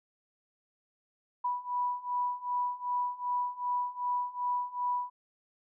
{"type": "beating tone pair", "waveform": "sine", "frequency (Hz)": [982, 984.6], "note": ["B5", "B5"], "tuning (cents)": [-10, -6], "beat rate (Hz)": 2.6, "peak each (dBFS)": [-34, -32], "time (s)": [1.44, 5.1], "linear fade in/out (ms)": 10, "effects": []}